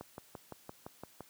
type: click train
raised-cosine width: 1 ms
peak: -29 dBFS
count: 8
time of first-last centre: 0.01-1.207 s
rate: 5.85 Hz
effects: white hiss -62 dBFS RMS until 1.29 s + high-pass 80 Hz 12 dB/octave